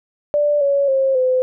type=tone with pitch steps; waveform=sine; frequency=587.3 / 560.8 / 535.5 / 511.3 Hz; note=D5 / C#5 / C5 / C5; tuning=0 / +20 / +40 / -40 cents; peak=-13 dBFS; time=0.34-1.42 s; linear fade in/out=0 ms; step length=270 ms; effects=none